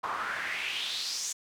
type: noise with band-pass filter sweep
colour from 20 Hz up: pink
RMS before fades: -34 dBFS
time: 0.03-1.33 s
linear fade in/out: 10 ms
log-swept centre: 1000 to 6900 Hz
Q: 3.8
effects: none